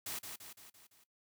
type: noise with echo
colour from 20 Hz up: white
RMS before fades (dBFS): -41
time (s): 0.06-0.19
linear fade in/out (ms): 5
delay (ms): 170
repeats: 5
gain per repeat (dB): -5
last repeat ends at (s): 1.04
effects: noise-tail reverb RT60 0.1 s tail -17 dB re dry